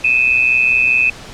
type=tone pair together; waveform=sine; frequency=2493 / 2618 Hz; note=D#7 / E7; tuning=+3 / -13 cents; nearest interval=minor second; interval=84 cents; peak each=-13 dBFS; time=0.04-1.1 s; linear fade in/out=5 ms; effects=pink hiss -34 dBFS RMS until 1.33 s + low-pass 7000 Hz 12 dB/octave